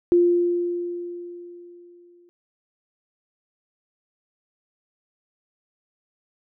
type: tone with exponential decay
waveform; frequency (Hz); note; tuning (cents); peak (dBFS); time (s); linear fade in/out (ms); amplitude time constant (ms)
sine; 349.2; F4; 0; -12; 0.12-2.29; 0; 470
effects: none